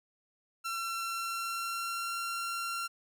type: tone with pitch glide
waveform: sawtooth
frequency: 1354 to 1371.3 Hz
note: E6 to F6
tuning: +46 to -32 cents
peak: -30 dBFS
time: 0.64-2.88 s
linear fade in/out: 20 ms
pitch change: +22 cents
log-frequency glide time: 0.98-2.15 s
effects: none